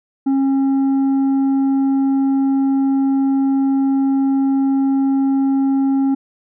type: tone with tanh clipping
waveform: sine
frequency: 271.4 Hz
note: C#4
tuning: 36 cents flat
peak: -14 dBFS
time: 0.26-6.15 s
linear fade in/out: 10 ms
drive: 5 dB
effects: none